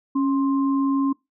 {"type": "tone pair together", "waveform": "sine", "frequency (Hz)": [275, 1051.2], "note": ["C#4", "C6"], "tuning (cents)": [-14, 8], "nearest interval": "octave + major seventh", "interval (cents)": 2322, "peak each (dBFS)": [-18, -29], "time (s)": [0.15, 1.13], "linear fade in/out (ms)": 10, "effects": ["noise-tail reverb RT60 0.2 s tail -23 dB re dry"]}